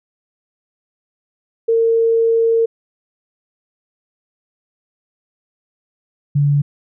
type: tone pair in turn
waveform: sine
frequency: 456.3 / 143.73 Hz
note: A#4 / D3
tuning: -37 / -37 cents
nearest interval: octave + minor sixth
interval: 2000 cents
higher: first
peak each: -11 dBFS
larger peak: neither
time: 1.68-2.66 / 6.35-6.62 s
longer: first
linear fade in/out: 10 ms
effects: none